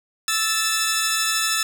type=tone pair together; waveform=10% pulse; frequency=1316.8 / 1760 Hz; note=E6 / A6; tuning=-2 / 0 cents; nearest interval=perfect fourth; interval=502 cents; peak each=-14 dBFS; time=0.28-1.63 s; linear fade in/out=2 ms; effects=8-bit